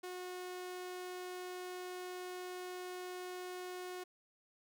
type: tone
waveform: sawtooth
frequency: 363.4 Hz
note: F#4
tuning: 31 cents flat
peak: -39 dBFS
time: 0.03-4.04 s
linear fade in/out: 10 ms
effects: none